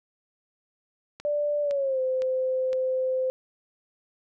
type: click train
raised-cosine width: 0.2 ms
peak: -23 dBFS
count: 4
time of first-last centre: 1.2-2.731 s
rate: 1.96 Hz
type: tone with pitch glide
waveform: sine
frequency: 587.3 to 517.2 Hz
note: D5 to C5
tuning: 0 to -20 cents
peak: -23 dBFS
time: 1.25-3.3 s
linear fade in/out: 0 ms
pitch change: -220 cents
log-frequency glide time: 1.62-2 s
effects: none